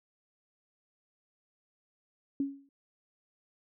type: tone with exponential decay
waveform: sine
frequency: 277.2 Hz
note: C#4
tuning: in tune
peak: -25 dBFS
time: 2.4-2.69 s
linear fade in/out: 2 ms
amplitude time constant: 61 ms
effects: none